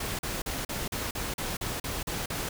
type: noise bursts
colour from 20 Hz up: pink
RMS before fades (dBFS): -33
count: 11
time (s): 0-2.49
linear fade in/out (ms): 5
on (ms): 190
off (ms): 40
effects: none